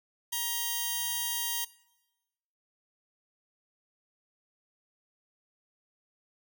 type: tone pair together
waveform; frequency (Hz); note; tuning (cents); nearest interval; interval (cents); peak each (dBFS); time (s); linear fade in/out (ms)
5% pulse; 950 / 3191; A#5 / G7; +33 / +30; octave + major sixth; 2097; -23; 0.32-1.65; 10
effects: noise-tail reverb RT60 1.0 s tail -20 dB re dry